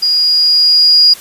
sine tone with level ramp, 4869 Hz, D#8, 38 cents flat, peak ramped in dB -9 to -3 dBFS, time 0.02-1.14 s, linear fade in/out 10 ms, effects white hiss -33 dBFS RMS until 1.2 s + resampled to 32000 Hz

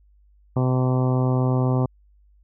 harmonic tone, 128 Hz, C3, 38 cents flat, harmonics 1 / 2 / 3 / 4 / 5 / 6 / 7 / 8 / 9, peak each -19 / -25 / -29 / -31 / -33 / -35 / -36 / -37 / -38 dBFS, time 0.56-1.86 s, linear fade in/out 5 ms, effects added 50 Hz sine -53 dBFS peak until 2.43 s

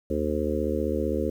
harmonic tone, 75.5 Hz, D2, 48 cents sharp, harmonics 1 / 3 / 4 / 5 / 6 / 7, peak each -31 / -31 / -31 / -31 / -31 / -31 dBFS, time 0.1-1.3 s, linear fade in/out 5 ms, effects 9-bit

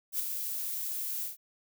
violet noise with ADSR envelope, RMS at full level -29 dBFS, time 0.12-1.37 s, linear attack 75 ms, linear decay 8 ms, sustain -6 dB, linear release 130 ms, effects none

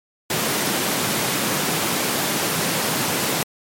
pink high-pass noise, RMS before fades -22 dBFS, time 0.3-3.43 s, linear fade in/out 2 ms, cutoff 140 Hz, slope 24 dB/octave, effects MP3 64 kbps

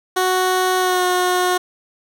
15% pulse tone with pitch glide, 370 to 362.4 Hz, F#4 to F#4, 0 to -36 cents, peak -9 dBFS, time 0.16-1.58 s, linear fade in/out 10 ms, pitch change -36 cents, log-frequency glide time 0.78-1.04 s, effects none

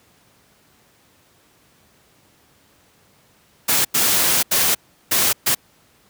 white noise bursts at uneven times, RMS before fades -17 dBFS, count 5, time 3.68-3.85 / 3.94-4.43 / 4.51-4.75 / 5.11-5.33 / 5.46-5.55 s, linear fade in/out 10 ms, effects pink hiss -56 dBFS RMS until 6.09 s + high-pass 80 Hz 12 dB/octave

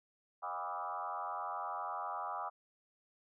sine tone with frequency modulation, 987 Hz, B5, 1 cent flat, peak -37 dBFS, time 0.42-2.5 s, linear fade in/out 20 ms, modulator 88.1 Hz, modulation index 3.6, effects none

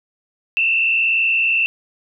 sine tone with frequency modulation, 2681 Hz, E7, 29 cents sharp, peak -14 dBFS, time 0.57-1.66 s, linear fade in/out 0 ms, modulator 60.6 Hz, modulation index 1.3, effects none

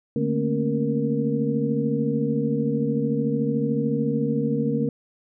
sine tone cluster, 146.7 / 219.7 / 233.2 / 273.7 / 468 Hz, D3 / A3 / A#3 / C#4 / A#4, -2 / -2 / +1 / -22 / +7 cents, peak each -27 dBFS, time 0.16-4.89 s, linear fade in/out 2 ms, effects none

